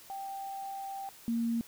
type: tone pair in turn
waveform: sine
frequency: 784 / 231.7 Hz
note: G5 / A#3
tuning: 0 / -10 cents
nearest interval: octave + major sixth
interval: 2110 cents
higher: first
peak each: -37 / -28 dBFS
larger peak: second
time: 0.1-1.09 / 1.28-1.61 s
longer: first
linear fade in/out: 0 ms
effects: white hiss -54 dBFS RMS until 1.67 s